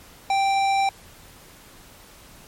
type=tone with hard clipping; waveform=triangle; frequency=784 Hz; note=G5; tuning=in tune; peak=-20 dBFS; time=0.3-0.89 s; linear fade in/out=2 ms; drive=18 dB; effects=pink hiss -48 dBFS RMS until 2.47 s + MP3 64 kbps